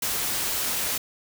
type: noise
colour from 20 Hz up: white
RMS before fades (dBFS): -27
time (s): 0.02-0.98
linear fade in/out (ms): 5
effects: none